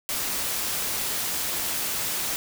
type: noise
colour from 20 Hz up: white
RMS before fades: -28 dBFS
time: 0.09-2.36 s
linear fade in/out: 0 ms
effects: none